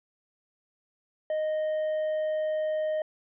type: tone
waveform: triangle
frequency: 620 Hz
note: D#5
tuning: 6 cents flat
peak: -24 dBFS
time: 1.3-3.02 s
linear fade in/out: 2 ms
effects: resampled to 8000 Hz